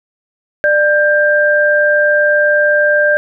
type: tone pair together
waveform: sine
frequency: 594.5 / 1587 Hz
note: D5 / G6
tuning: +21 / +21 cents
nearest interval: octave + perfect fourth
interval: 1700 cents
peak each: -11 dBFS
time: 0.64-3.17 s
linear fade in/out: 0 ms
effects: none